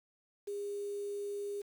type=tone with quantisation; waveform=sine; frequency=406.1 Hz; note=G#4; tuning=39 cents flat; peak=-36 dBFS; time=0.47-1.62 s; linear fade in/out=10 ms; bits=9; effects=none